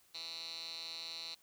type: tone with band-pass filter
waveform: 10% pulse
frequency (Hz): 164.81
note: E3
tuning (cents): 0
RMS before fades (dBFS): -45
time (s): 0.14-1.35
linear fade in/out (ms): 10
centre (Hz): 4100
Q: 6.7
effects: white hiss -68 dBFS RMS until 1.42 s